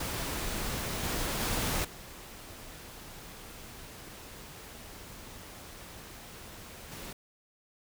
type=noise with level steps; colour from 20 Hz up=pink; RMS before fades=-35 / -33 / -31 / -47 / -43 dBFS; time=0-7.13 s; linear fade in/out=5 ms; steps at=1.03 / 1.4 / 1.84 / 6.91 s; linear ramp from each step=10 ms; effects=none